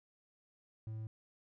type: tone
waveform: triangle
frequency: 110 Hz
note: A2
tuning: in tune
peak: -38 dBFS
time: 0.87-1.07 s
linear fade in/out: 0 ms
effects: none